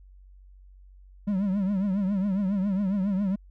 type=tone with vibrato; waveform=triangle; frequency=196 Hz; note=G3; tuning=in tune; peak=-21 dBFS; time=1.27-3.36 s; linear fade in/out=10 ms; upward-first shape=triangle; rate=7.3 Hz; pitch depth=130 cents each way; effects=added 47 Hz sine -48 dBFS peak until 3.5 s